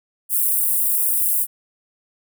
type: high-pass noise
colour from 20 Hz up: white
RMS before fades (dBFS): -19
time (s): 0.29-1.47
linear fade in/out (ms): 50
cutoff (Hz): 8900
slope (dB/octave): 48
effects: none